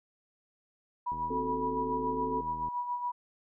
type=tone with tremolo; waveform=sine; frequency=975 Hz; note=B5; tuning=23 cents flat; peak=-29 dBFS; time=1.06-3.12 s; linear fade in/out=10 ms; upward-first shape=sine; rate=7.1 Hz; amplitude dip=55%
type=click train; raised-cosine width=3 ms; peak=-34 dBFS; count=126; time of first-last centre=1.12-2.684 s; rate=79.9 Hz
type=chord; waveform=sine; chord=F# diminished; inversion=second; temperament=equal; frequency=261.6 / 370 / 440 Hz; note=C4 / F#4 / A4; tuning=0 / 0 / 0 cents; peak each=-36 / -40 / -35 dBFS; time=1.3-2.41 s; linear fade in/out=5 ms
effects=none